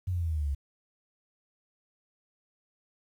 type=exponential sweep; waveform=sine; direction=down; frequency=94.1 to 68 Hz; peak=-27 dBFS; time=0.07-0.55 s; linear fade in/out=10 ms; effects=10-bit